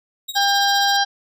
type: tone with tremolo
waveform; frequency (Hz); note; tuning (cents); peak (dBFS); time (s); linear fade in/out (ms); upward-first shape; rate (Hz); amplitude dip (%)
sawtooth; 3800; A#7; +33; -21; 0.28-0.97; 10; triangle; 15; 95
type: harmonic tone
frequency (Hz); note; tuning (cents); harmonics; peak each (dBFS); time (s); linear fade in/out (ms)
800; G5; +35; 1 / 2 / 4 / 5 / 6 / 7; -18 / -21 / -24 / -25 / -26 / -26; 0.35-1.05; 20
effects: none